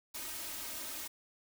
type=noise with comb filter; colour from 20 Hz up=white; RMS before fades=-42 dBFS; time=0.14-1.08 s; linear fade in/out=10 ms; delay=3.2 ms; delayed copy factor=+0.8; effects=none